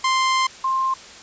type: tone pair in turn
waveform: sawtooth / sine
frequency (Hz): 1046.5 / 1055.6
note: C6 / C6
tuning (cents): 0 / +15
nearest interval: unison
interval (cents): 15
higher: second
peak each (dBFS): -13 / -18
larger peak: first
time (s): 0.04-0.47 / 0.64-0.94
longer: first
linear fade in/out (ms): 5
effects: white hiss -41 dBFS RMS until 1.22 s + resampled to 16000 Hz